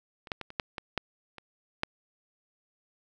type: clicks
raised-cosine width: 0.3 ms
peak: -29 / -15 / -21 / -28 / -12 / -19 / -12 / -28 / -11 dBFS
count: 9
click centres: 0.272 / 0.318 / 0.413 / 0.504 / 0.598 / 0.782 / 0.977 / 1.383 / 1.834 s
effects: none